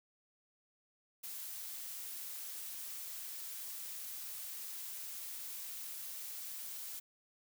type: noise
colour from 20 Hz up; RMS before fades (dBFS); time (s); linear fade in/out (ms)
blue; -45; 1.23-7; 10
effects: none